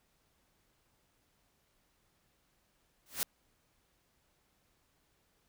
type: noise with exponential growth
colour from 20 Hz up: white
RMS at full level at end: -29 dBFS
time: 3.06-3.23 s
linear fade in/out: 0 ms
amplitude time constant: 36 ms
effects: pink hiss -74 dBFS RMS until 5.48 s

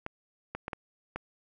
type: clicks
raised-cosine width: 0.5 ms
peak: -20 dBFS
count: 5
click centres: 0.064 / 0.55 / 0.681 / 0.732 / 1.16 s
effects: none

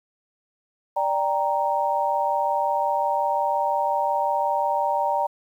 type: chord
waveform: sine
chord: G minor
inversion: second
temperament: equal with one note detuned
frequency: 587.3 / 786.7 / 932.3 Hz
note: D5 / G5 / Bb5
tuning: 0 / +6 / 0 cents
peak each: -26 / -25 / -23 dBFS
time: 0.96-5.27 s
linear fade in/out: 10 ms
effects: 9-bit

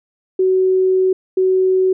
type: tone pair in turn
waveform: sine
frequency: 374.7 / 374.7 Hz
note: F#4 / F#4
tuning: +22 / +22 cents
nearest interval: unison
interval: 0 cents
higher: neither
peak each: -11 dBFS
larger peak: neither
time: 0.39-1.13 / 1.37-1.93 s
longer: first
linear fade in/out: 5 ms
effects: none

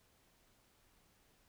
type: silence
effects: pink hiss -71 dBFS RMS until 1.48 s

